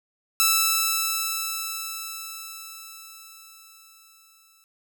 5% pulse tone with exponential decay, 1318.5 Hz, E6, in tune, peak -5 dBFS, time 0.4-4.64 s, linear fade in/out 0 ms, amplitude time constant 920 ms, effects none

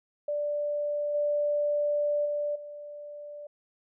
sine tone with level steps, 587.3 Hz, D5, in tune, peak -27 / -24 / -27 / -39 dBFS, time 0.28-3.47 s, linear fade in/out 5 ms, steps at 1.14 / 2.25 / 2.55 s, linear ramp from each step 10 ms, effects none

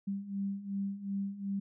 sine beating tone pair, 196 / 198.7 Hz, G3 / G3, 0 / +24 cents, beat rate 2.7 Hz, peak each -39 / -35 dBFS, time 0.07-1.6 s, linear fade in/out 10 ms, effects none

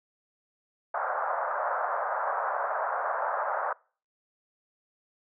pink band-pass noise, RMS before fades -30 dBFS, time 0.94-3.73 s, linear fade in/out 5 ms, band 570 to 1500 Hz, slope 48 dB/octave, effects noise-tail reverb RT60 0.4 s tail -24 dB re dry

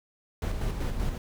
brown noise with tremolo, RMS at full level -28 dBFS, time 0.42-1.18 s, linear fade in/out 2 ms, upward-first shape square, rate 5.2 Hz, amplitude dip 40%, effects none

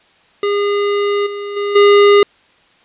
square tone with level steps, 407.2 Hz, G#4, 34 cents flat, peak -14 / -23 / -17 / -6 dBFS, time 0.43-2.23 s, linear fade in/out 2 ms, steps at 1.26 / 1.56 / 1.75 s, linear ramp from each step 10 ms, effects white hiss -51 dBFS RMS until 2.84 s + resampled to 8000 Hz

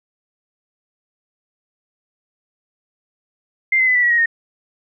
sine tone with pitch steps, 2093 / 2050 / 2008 / 1966.4 / 1926 / 1886.3 / 1847.5 Hz, C7 / C7 / B6 / B6 / B6 / A#6 / A#6, 0 / -36 / +28 / -8 / -44 / +20 / -16 cents, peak -12 dBFS, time 3.72-4.259 s, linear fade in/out 5 ms, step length 77 ms, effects none

